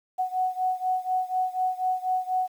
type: beating tone pair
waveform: sine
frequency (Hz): 740 / 744.1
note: F#5 / F#5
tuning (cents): 0 / +10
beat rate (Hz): 4.1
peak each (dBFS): -26 / -28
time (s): 0.18-2.48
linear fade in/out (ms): 20
effects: 9-bit